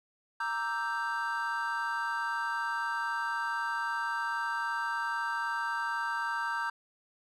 triangle chord, E half-diminished seventh, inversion second, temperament equal, 932.3 / 1174.7 / 1318.5 / 1568 Hz, Bb5 / D6 / E6 / G6, 0 / 0 / 0 / 0 cents, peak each -33 / -38 / -37 / -32 dBFS, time 0.4-6.7 s, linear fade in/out 5 ms, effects none

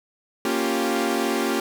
sawtooth chord, G half-diminished seventh, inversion first, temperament equal, 233.1 / 277.2 / 349.2 / 392 Hz, Bb3 / Db4 / F4 / G4, 0 / 0 / 0 / 0 cents, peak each -23 dBFS, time 0.45-1.6 s, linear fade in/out 2 ms, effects none

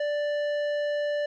sine tone with tanh clipping, 587.3 Hz, D5, in tune, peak -27 dBFS, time 0-1.26 s, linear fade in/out 5 ms, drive 12 dB, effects none

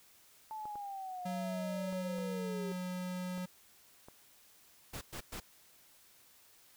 sine linear sweep, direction down, 880 to 390 Hz, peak -40 dBFS, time 0.51-2.72 s, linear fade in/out 0 ms
clicks, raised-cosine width 1 ms, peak -37 dBFS, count 6, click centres 0.655 / 0.756 / 1.927 / 2.185 / 3.378 / 4.085 s
square tone with pitch glide, 185 to 181.93 Hz, F#3 to F#3, 0 to -29 cents, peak -38 dBFS, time 1.25-3.46 s, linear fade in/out 10 ms, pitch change -29 cents, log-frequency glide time 2.32-2.68 s
pink noise bursts, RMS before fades -43 dBFS, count 3, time 4.93-5.402 s, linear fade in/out 10 ms, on 84 ms, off 110 ms
effects white hiss -63 dBFS RMS until 6.76 s

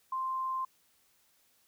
sine tone, 1046.5 Hz, C6, in tune, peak -31 dBFS, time 0.12-0.65 s, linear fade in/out 5 ms, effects white hiss -69 dBFS RMS until 1.67 s

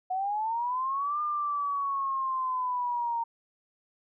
sine linear two-way sweep, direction up then down, 731 to 1207 to 922 Hz, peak -27 dBFS, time 0.1-3.24 s, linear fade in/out 10 ms, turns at 1.21 s, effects none

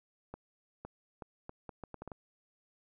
accelerating click train, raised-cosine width 1 ms, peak -29 dBFS, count 10, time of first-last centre 0.34-2.118 s, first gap 510 ms, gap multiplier 0.73, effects none

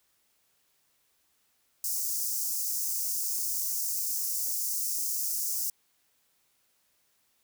white high-pass noise, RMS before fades -31 dBFS, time 1.84-5.7 s, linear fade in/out 2 ms, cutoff 5200 Hz, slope 48 dB/octave, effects white hiss -71 dBFS RMS until 7.43 s

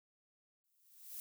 violet noise with exponential growth, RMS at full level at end -44 dBFS, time 0.64-1.2 s, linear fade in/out 0 ms, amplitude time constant 120 ms, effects none

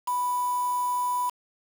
sine tone with quantisation, 987.8 Hz, B5, in tune, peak -24 dBFS, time 0.07-1.3 s, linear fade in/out 10 ms, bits 6, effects none

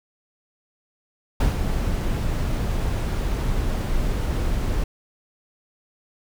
brown noise with ADSR envelope, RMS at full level -17 dBFS, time 1.4-4.84 s, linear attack 6 ms, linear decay 140 ms, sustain -6 dB, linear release 5 ms, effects none

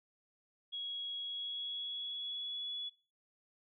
sine tone with pitch glide, 3322 to 3400 Hz, G#7 to G#7, 0 to +40 cents, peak -38 dBFS, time 0.72-2.9 s, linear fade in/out 20 ms, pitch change +40 cents, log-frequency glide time 1.17-2.74 s, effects noise-tail reverb RT60 0.4 s tail -24 dB re dry

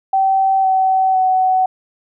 sine tone with pitch steps, 771 / 759.9 / 749.1 Hz, G5 / F#5 / F#5, -29 / +46 / +21 cents, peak -11 dBFS, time 0.13-1.66 s, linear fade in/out 5 ms, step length 510 ms, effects none

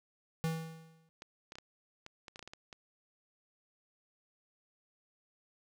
square tone with exponential decay, 162.2 Hz, E3, 28 cents flat, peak -30 dBFS, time 0.44-1.09 s, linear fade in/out 0 ms, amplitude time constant 140 ms
clicks, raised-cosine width 0.2 ms, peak -30 dBFS, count 12, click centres 1.221 / 1.521 / 1.555 / 1.585 / 2.064 / 2.282 / 2.359 / 2.393 / 2.427 / 2.476 / 2.535 / 2.728 s
effects none

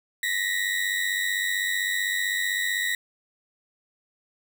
35% pulse tone pair together, 1870.3 / 1966 Hz, A#6 / B6, +5 / -8 cents, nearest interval minor second, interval 87 cents, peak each -25 / -26 dBFS, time 0.23-2.95 s, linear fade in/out 2 ms, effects none

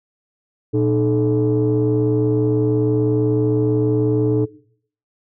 sine tone cluster, 118.1 / 305.1 / 431.2 Hz, A#2 / D#4 / A4, +23 / -34 / -35 cents, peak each -18 dBFS, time 0.73-4.46 s, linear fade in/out 20 ms, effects noise-tail reverb RT60 0.6 s tail -19 dB re dry + tanh soft clip ceiling -9 dBFS

